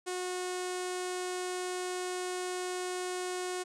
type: tone with low-pass filter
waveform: sawtooth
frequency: 363.8 Hz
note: F#4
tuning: 29 cents flat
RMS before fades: -36 dBFS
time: 0.06-3.64 s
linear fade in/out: 20 ms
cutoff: 8600 Hz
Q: 2.6
effects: none